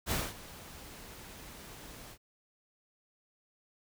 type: noise with ADSR envelope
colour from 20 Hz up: pink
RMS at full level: -31 dBFS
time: 0.06-2.18 s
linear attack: 52 ms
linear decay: 220 ms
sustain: -18 dB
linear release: 66 ms
effects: none